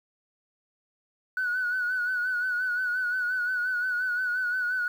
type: tone with vibrato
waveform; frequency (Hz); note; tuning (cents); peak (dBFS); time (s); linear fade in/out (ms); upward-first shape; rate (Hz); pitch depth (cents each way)
sine; 1480; F#6; 0; -24; 1.37-4.88; 2; sine; 5.7; 49
effects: tanh soft clip ceiling -21 dBFS + 9-bit